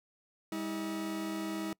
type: tone pair together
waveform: 40% pulse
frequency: 201.1 / 321 Hz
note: G3 / E4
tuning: +44 / -46 cents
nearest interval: minor sixth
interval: 810 cents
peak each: -39 / -35 dBFS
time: 0.52-1.73 s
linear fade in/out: 2 ms
effects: noise-tail reverb RT60 0.1 s tail -25 dB re dry